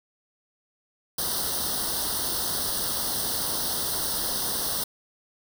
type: noise with comb filter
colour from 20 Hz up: white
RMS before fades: -28 dBFS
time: 1.18-4.84 s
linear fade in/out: 5 ms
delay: 0.21 ms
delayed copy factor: +1
effects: none